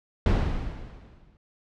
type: noise with exponential decay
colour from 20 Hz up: brown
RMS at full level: -19 dBFS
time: 0.26-1.37 s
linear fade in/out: 2 ms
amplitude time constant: 240 ms
effects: low-pass 4000 Hz 12 dB/octave